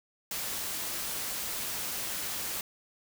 white noise, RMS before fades -35 dBFS, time 0.31-2.61 s, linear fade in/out 2 ms, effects none

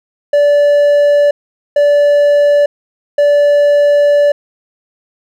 triangle tone bursts at uneven times, 580 Hz, D5, 22 cents flat, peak -4 dBFS, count 3, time 0.33-1.31 / 1.76-2.66 / 3.18-4.32 s, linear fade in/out 5 ms, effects none

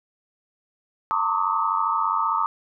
sine tone cluster, 901 / 934 / 1082 / 1174 / 1269 Hz, A5 / A#5 / C#6 / D6 / D#6, +41 / +3 / -42 / -1 / +34 cents, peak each -26 / -33 / -28 / -25 / -25 dBFS, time 1.11-2.46 s, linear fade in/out 0 ms, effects none

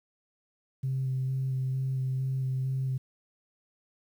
sine tone with vibrato, 131.6 Hz, C3, 10 cents sharp, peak -26 dBFS, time 0.83-2.98 s, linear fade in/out 10 ms, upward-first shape square, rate 2.2 Hz, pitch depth 12 cents each way, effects tanh soft clip ceiling -23 dBFS + 10-bit

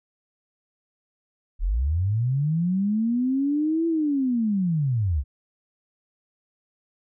sine linear two-way sweep, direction up then down, 35.08 to 335.5 to 62 Hz, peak -20 dBFS, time 1.59-5.24 s, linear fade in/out 50 ms, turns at 3.87 s, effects none

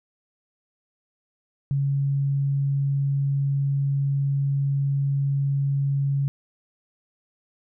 sine tone, 139.2 Hz, C#3, 8 cents sharp, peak -20 dBFS, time 1.71-6.28 s, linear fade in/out 0 ms, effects none

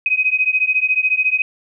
sine beating tone pair, 2512 / 2526 Hz, D#7 / D#7, +16 / +26 cents, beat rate 14 Hz, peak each -17 dBFS, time 0.06-1.42 s, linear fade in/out 2 ms, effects none

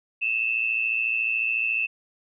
sine tone pair together, 2577 / 2691 Hz, E7 / E7, -40 / +35 cents, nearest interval minor second, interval 75 cents, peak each -25 dBFS, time 0.21-1.87 s, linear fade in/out 20 ms, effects none

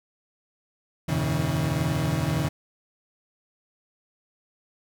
35% pulse tone cluster, 82 / 94.3 / 119.2 / 138.2 / 159.9 Hz, E2 / F#2 / A#2 / C#3 / D#3, -9 / +33 / +39 / -5 / +48 cents, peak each -33 / -33 / -30 / -26 / -25 dBFS, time 1.08-2.49 s, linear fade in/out 10 ms, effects none

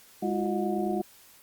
sine tone cluster, 204.6 / 335.6 / 364.8 / 624 / 725 Hz, G#3 / E4 / F#4 / D#5 / F#5, -26 / +31 / -24 / +5 / -35 cents, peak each -30 / -32 / -31 / -38 / -33 dBFS, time 0.22-1.02 s, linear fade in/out 10 ms, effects white hiss -55 dBFS RMS until 1.42 s + Opus 48 kbps

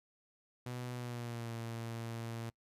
sawtooth tone with pitch glide, 123.47 to 115.2 Hz, B2 to A#2, 0 to -20 cents, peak -36 dBFS, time 0.66-2.5 s, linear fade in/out 5 ms, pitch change -120 cents, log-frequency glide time 0.93-1.53 s, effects noise-tail reverb RT60 0.1 s tail -26 dB re dry + resampled to 32000 Hz

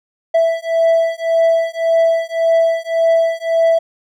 triangle beating tone pair, 659.3 / 661.1 Hz, E5 / E5, 0 / +5 cents, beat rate 1.8 Hz, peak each -13 dBFS, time 0.34-3.79 s, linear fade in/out 10 ms, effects none

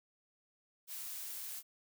blue noise, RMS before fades -44 dBFS, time 0.87-1.63 s, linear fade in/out 50 ms, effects none

